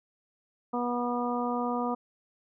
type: harmonic tone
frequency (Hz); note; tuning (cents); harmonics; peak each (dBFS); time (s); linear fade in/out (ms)
242.9; B3; -29; 1 / 2 / 3 / 4 / 5; -31 / -34 / -34 / -35 / -36; 0.73-1.95; 10
effects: none